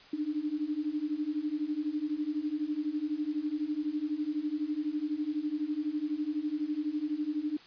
sine beating tone pair, 293.7 / 305.7 Hz, D4 / D#4, 0 / -30 cents, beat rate 12 Hz, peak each -34 / -32 dBFS, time 0.13-7.57 s, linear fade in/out 5 ms, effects white hiss -54 dBFS RMS until 7.66 s + resampled to 11025 Hz

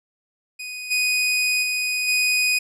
sawtooth tone with level steps, 2489 Hz, D#7, in tune, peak -27 / -15 / -18 / -14 dBFS, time 0.59-2.59 s, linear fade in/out 10 ms, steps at 0.9 / 1.62 / 2.07 s, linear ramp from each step 20 ms, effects low-pass 12000 Hz 12 dB/octave

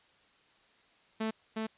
sawtooth tone with echo, 220.3 Hz, A3, 2 cents sharp, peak -27 dBFS, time 1.2-1.31 s, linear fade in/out 10 ms, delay 360 ms, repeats 1, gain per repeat -2 dB, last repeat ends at 1.67 s, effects white hiss -65 dBFS RMS until 1.77 s + resampled to 8000 Hz

